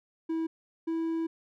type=tone pair in turn; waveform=triangle; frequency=324.9 / 327.5 Hz; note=E4 / E4; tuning=-25 / -11 cents; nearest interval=unison; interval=14 cents; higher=second; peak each=-26 dBFS; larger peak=neither; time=0.29-0.47 / 0.87-1.27 s; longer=second; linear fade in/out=10 ms; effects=none